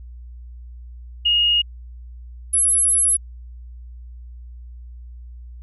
sine tone pair in turn, 2862 / 10805 Hz, F7 / E9, +42 / +42 cents, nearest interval octave + major seventh, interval 2300 cents, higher second, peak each -14 dBFS, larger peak neither, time 1.25-1.62 / 2.53-3.17 s, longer second, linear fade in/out 10 ms, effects added 60 Hz sine -35 dBFS peak until 5.62 s

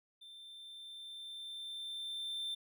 triangle tone with level ramp, 3565 Hz, A7, 22 cents sharp, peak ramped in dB -50 to -35 dBFS, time 0.21-2.55 s, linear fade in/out 10 ms, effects none

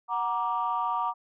sine chord, Gb augmented, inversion none, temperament equal with one note detuned, 740 / 940.4 / 1174.7 Hz, Gb5 / Bb5 / D6, 0 / +15 / 0 cents, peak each -32 / -28 / -29 dBFS, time 0.08-1.14 s, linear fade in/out 50 ms, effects tanh soft clip ceiling -18 dBFS

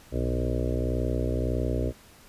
harmonic tone with a mistuned harmonic, 61.74 Hz, B1, in tune, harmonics 1 / 2 / 4 / 5 / 6 / 7 / 8 / 9 / 10, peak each -28 / -31 / -34 / -35 / -36 / -36 / -37 / -38 / -38 dBFS, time 0.11-1.93 s, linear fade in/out 50 ms, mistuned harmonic 2, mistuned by -28 cents, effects pink hiss -53 dBFS RMS until 2.28 s + resampled to 32000 Hz

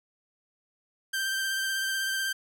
sawtooth tone with vibrato, 1568 Hz, G6, in tune, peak -24 dBFS, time 1.13-2.33 s, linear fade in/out 10 ms, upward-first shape sine, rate 16 Hz, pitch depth 18 cents each way, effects none

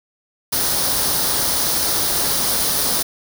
white noise with comb filter, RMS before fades -19 dBFS, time 0.52-3.03 s, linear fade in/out 10 ms, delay 0.2 ms, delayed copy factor +0.55, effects none

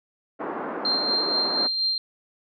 pink band-pass noise, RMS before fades -31 dBFS, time 0.39-1.68 s, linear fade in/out 20 ms, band 260 to 1400 Hz, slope 24 dB/octave
sine tone with tremolo, 4172 Hz, C8, 6 cents flat, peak -20 dBFS, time 0.85-1.98 s, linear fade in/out 2 ms, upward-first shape sine, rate 4.2 Hz, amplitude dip 40%
effects none

